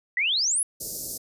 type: exponential sweep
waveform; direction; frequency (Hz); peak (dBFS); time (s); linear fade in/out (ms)
sine; up; 1897 to 11175; -21; 0.17-0.63; 2
type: band-stop noise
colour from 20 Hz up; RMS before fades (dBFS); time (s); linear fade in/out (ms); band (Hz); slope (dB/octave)
white; -32; 0.8-1.18; 10; 600 to 4800; 48
effects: resampled to 32000 Hz